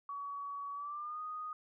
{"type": "tone with pitch glide", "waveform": "sine", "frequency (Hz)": [1131, 1240.5], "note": ["C#6", "D#6"], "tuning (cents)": [34, -6], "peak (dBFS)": -39, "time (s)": [0.09, 1.53], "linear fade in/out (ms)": 2, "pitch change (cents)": 160, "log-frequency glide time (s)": [0.73, 1.21], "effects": []}